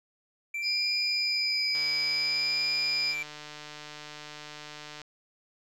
triangle tone with vibrato, 2342 Hz, D7, 5 cents flat, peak -29 dBFS, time 0.54-3.23 s, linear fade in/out 5 ms, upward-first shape sine, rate 0.56 Hz, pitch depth 28 cents each way
sine tone, 4978 Hz, D#8, in tune, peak -27 dBFS, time 0.62-3.15 s, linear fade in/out 50 ms
click train, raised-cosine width 0.2 ms, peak -25 dBFS, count 491, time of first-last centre 1.75-5.017 s, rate 150 Hz
effects none

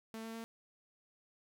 sawtooth tone with pitch steps, 223.1 / 225.3 / 227.5 Hz, A3 / A3 / A#3, +24 / +41 / -42 cents, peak -39 dBFS, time 0.14-0.44 s, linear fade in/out 0 ms, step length 100 ms, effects 13-bit

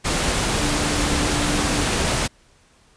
sine tone in noise, 293.7 Hz, D4, in tune, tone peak -26 dBFS, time 0.59-1.84 s, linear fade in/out 20 ms, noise pink, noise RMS -21 dBFS, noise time 0.04-2.28 s, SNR -8 dB, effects pink hiss -56 dBFS RMS until 2.96 s + resampled to 22050 Hz

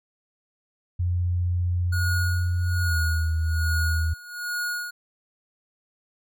sine tone with pitch glide, 88.5 to 80.22 Hz, F2 to E2, +23 to -47 cents, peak -21 dBFS, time 0.99-4.14 s, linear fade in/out 10 ms, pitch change -170 cents, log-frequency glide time 2.83-2.97 s
square tone with tremolo, 1444 Hz, F#6, 43 cents flat, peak -26 dBFS, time 1.92-4.91 s, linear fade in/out 10 ms, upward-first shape sine, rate 1.2 Hz, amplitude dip 85%
effects none

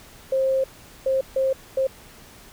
sine tone bursts at uneven times, 531 Hz, C5, 25 cents sharp, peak -18 dBFS, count 4, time 0.32-0.64 / 1.06-1.21 / 1.36-1.53 / 1.77-1.87 s, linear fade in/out 5 ms, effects pink hiss -47 dBFS RMS until 2.52 s

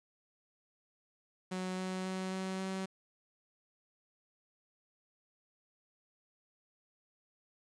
sawtooth tone with pitch steps, 185 / 186.29 / 187.58 / 188.89 / 190.2 Hz, F#3 / F#3 / F#3 / F#3 / F#3, 0 / +12 / +24 / +36 / +48 cents, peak -32 dBFS, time 1.51-2.86 s, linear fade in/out 10 ms, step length 270 ms, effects resampled to 22050 Hz + 10-bit

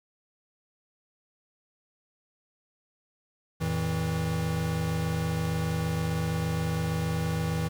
square tone cluster, 86.6 / 113.1 / 161.6 Hz, F2 / A2 / E3, -14 / +48 / -34 cents, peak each -34 / -35 / -29 dBFS, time 3.6-7.69 s, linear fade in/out 20 ms, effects 10-bit

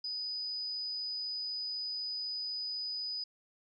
sine tone, 4978 Hz, D#8, in tune, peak -35 dBFS, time 0.04-3.24 s, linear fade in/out 5 ms, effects none

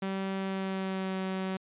sawtooth tone with pitch glide, 192.8 to 189.16 Hz, G3 to F#3, -28 to +39 cents, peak -27 dBFS, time 0.02-1.57 s, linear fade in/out 5 ms, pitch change -33 cents, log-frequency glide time 0.38-1.18 s, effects resampled to 8000 Hz

